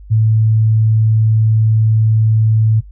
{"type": "tone", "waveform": "sine", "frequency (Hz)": 110, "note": "A2", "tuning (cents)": 0, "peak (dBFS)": -9, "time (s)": [0.1, 2.81], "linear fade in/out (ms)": 20, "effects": ["noise-tail reverb RT60 0.1 s tail -18 dB re dry", "added 50 Hz sine -33 dBFS peak until 2.91 s"]}